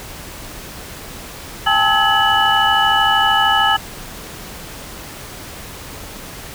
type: tone cluster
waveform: sine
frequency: 801 / 874 / 1291 / 1688 / 2965 Hz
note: G5 / A5 / E6 / G#6 / F#7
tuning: +37 / -12 / -37 / +28 / +3 cents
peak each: -18 dBFS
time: 1.66-3.77 s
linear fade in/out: 10 ms
effects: pink hiss -33 dBFS RMS until 6.54 s